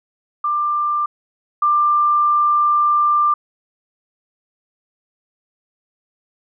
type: tone pair in turn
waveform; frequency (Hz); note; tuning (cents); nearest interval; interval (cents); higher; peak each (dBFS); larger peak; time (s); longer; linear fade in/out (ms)
sine; 1188 / 1188; D6 / D6; +20 / +20; unison; 0; neither; -16 / -12; second; 0.44-1.06 / 1.62-3.34; second; 5
effects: none